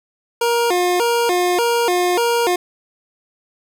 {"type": "tone with vibrato", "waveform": "25% pulse", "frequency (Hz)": 410, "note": "G#4", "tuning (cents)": -22, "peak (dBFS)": -11, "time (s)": [0.41, 2.56], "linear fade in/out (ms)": 5, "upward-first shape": "square", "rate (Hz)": 1.7, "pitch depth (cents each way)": 240, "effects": []}